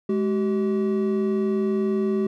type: tone pair together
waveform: triangle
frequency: 210.5 / 382.5 Hz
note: G#3 / G4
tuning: +24 / -42 cents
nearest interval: minor seventh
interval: 1034 cents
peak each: -21 dBFS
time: 0.09-2.27 s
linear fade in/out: 5 ms
effects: none